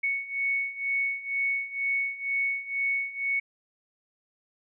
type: beating tone pair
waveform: sine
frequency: 2217 / 2219.1 Hz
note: C#7 / C#7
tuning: 0 / +1 cents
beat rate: 2.1 Hz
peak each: -31 / -28 dBFS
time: 0.03-3.4 s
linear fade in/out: 10 ms
effects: none